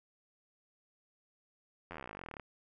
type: slowing click train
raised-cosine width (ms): 0.5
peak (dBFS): -29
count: 27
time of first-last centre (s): 1.91-2.397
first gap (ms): 11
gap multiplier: 1.04
effects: none